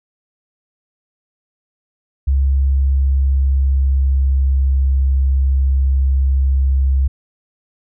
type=tone with pitch glide; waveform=sine; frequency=68 to 67.06 Hz; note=C#2 to C2; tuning=-33 to +43 cents; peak=-11 dBFS; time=2.27-7.08 s; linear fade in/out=10 ms; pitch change=-24 cents; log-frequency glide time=2.38-4.74 s; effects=none